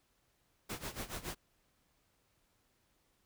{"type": "noise with tremolo", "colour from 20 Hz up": "pink", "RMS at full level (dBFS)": -40, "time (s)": [0.69, 1.35], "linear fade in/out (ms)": 10, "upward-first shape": "sine", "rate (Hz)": 7.1, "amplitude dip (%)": 85, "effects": ["pink hiss -75 dBFS RMS until 3.25 s"]}